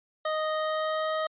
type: tone with pitch glide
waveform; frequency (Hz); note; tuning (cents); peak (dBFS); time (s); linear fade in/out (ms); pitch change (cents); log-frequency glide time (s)
25% pulse; 622.3 to 628.1; D#5 to D#5; 0 to +16; -23; 0.25-1.27; 5; +16; 0.56-1.13
effects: resampled to 8000 Hz